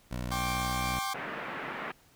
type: tone with pitch glide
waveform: 15% pulse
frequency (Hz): 61.4 to 62.47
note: B1 to B1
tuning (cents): -9 to +20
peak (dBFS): -27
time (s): 0.11-0.99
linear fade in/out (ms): 5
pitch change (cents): +29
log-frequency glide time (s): 0.47-0.87
type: chord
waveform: sawtooth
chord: G suspended fourth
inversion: none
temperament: equal with one note detuned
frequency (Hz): 784 / 1071.6 / 1174.7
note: G5 / C6 / D6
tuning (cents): 0 / +41 / 0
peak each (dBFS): -31 / -32 / -32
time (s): 0.31-1.14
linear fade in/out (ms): 10
type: band-pass noise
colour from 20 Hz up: white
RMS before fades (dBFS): -38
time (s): 1.14-1.92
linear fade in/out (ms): 5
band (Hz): 140 to 2100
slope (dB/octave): 24
effects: pink hiss -62 dBFS RMS until 2.15 s